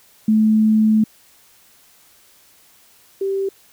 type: tone pair in turn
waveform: sine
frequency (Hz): 217.1 / 390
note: A3 / G4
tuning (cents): -23 / -9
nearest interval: minor seventh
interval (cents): 1014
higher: second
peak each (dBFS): -11 / -18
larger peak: first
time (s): 0.28-1.04 / 3.21-3.49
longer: first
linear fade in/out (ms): 5
effects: white hiss -52 dBFS RMS until 3.72 s